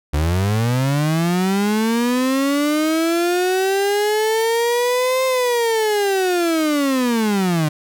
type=linear two-way sweep; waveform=35% pulse; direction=up then down; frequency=71.1 to 524 to 148.1 Hz; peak=-14 dBFS; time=0.13-7.69 s; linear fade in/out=10 ms; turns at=5.25 s; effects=none